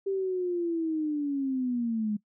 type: linear sweep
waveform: sine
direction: down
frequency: 394 to 206.1 Hz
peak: -26 dBFS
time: 0.06-2.17 s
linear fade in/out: 10 ms
effects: noise-tail reverb RT60 0.1 s tail -20 dB re dry